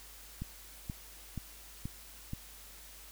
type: click train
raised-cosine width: 5 ms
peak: -25 dBFS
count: 5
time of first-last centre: 0.42-2.334 s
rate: 2.09 Hz
effects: added 50 Hz sine -56 dBFS peak until 3.11 s + white hiss -53 dBFS RMS until 3.11 s